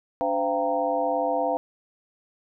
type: tone cluster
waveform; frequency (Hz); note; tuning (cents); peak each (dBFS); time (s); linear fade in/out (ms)
sine; 290.8 / 514 / 682 / 779 / 928; D4 / C5 / F5 / G5 / A#5; -17 / -31 / -41 / -11 / -8; -32 / -27 / -26 / -29 / -31; 0.21-1.57; 0
effects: none